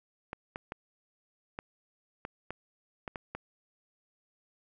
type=clicks; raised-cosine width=0.5 ms; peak=-22 dBFS; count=9; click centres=0.331 / 0.559 / 0.721 / 1.589 / 2.251 / 2.506 / 3.078 / 3.158 / 3.35 s; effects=none